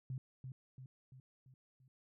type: tone with echo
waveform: sine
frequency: 130 Hz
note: C3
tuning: 11 cents flat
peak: -39 dBFS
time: 0.1-0.18 s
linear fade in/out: 2 ms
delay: 340 ms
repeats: 5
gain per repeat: -5 dB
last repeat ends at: 1.88 s
effects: none